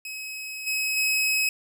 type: tone with level steps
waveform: sawtooth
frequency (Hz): 2555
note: D#7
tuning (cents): +45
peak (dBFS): -30 / -21 / -18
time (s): 0.05-1.49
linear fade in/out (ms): 2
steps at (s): 0.66 / 0.96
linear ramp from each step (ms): 20
effects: 10-bit